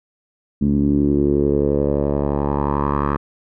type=tone with low-pass filter sweep; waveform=10% pulse; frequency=71.4 Hz; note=D2; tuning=48 cents flat; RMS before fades=-18 dBFS; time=0.61-3.17 s; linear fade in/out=10 ms; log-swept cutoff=230 to 1300 Hz; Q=3.6; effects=none